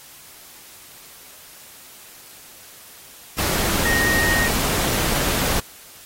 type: tone in noise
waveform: sine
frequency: 1864.7 Hz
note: A#6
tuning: in tune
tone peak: -19 dBFS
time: 3.85-4.48 s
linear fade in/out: 5 ms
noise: pink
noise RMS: -22 dBFS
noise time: 3.38-5.6 s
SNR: 0 dB
effects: white hiss -44 dBFS RMS until 6.05 s + AAC 48 kbps

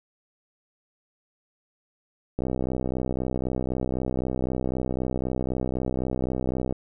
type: click train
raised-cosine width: 2 ms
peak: -14 dBFS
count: 278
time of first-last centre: 2.39-6.725 s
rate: 63.9 Hz
effects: none

